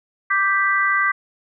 sine chord, G major, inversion second, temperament equal, 1174.7 / 1568 / 1975.5 Hz, D6 / G6 / B6, 0 / 0 / 0 cents, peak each -20 dBFS, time 0.3-1.12 s, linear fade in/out 10 ms, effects none

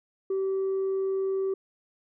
sine tone, 385.1 Hz, G4, 31 cents flat, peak -23 dBFS, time 0.3-1.54 s, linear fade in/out 5 ms, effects tanh soft clip ceiling -23 dBFS

